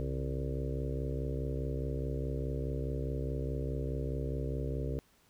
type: harmonic tone with a mistuned harmonic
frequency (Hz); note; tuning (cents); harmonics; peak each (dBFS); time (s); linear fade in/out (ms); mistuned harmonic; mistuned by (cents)
64.8; C2; -16; 1 / 2 / 4 / 5 / 6 / 7 / 8 / 9; -36 / -37 / -43 / -46 / -44 / -42 / -48 / -48; 0-4.99; 0; 2; +140
effects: pink hiss -67 dBFS RMS until 5.29 s